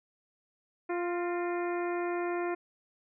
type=harmonic tone with a mistuned harmonic; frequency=349.2 Hz; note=F4; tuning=in tune; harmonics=1 / 2 / 3 / 4 / 5 / 6 / 7; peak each=-31 / -37 / -41 / -43 / -45 / -47 / -48 dBFS; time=0.89-2.55 s; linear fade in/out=10 ms; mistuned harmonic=5; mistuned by=+42 cents; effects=none